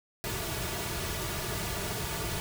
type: noise with comb filter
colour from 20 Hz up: pink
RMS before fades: -34 dBFS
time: 0.24-2.4 s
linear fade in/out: 0 ms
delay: 3.8 ms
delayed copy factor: -0.65
effects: none